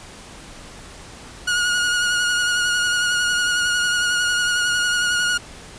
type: tone with vibrato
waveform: sawtooth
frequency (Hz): 1444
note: F#6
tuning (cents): -43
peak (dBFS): -14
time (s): 1.47-5.38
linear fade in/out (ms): 10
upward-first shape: sine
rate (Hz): 11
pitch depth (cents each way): 23
effects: pink hiss -40 dBFS RMS until 5.78 s + resampled to 22050 Hz